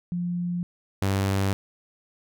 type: tone pair in turn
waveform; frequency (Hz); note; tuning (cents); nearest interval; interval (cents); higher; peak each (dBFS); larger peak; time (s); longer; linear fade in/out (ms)
sine / sawtooth; 175.5 / 97.59; F3 / G2; +9 / -7; minor seventh; 1016; first; -25 / -18; second; 0.12-0.63 / 1.02-1.53; neither; 0
effects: none